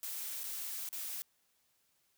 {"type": "noise with dropouts", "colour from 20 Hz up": "blue", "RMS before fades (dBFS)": -41, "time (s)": [0.03, 1.22], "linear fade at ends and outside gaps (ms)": 0, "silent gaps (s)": [[0.434, 0.44], [0.889, 0.928]], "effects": ["white hiss -75 dBFS RMS until 2.17 s"]}